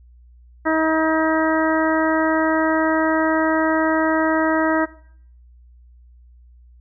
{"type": "harmonic tone", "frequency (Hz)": 318, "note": "D#4", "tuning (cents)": 38, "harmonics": [1, 2, 3, 4, 5, 6], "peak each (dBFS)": [-19, -22, -24, -25, -26, -27], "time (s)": [0.65, 4.86], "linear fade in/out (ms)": 20, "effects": ["noise-tail reverb RT60 0.6 s tail -18 dB re dry", "added 60 Hz sine -45 dBFS peak until 6.8 s"]}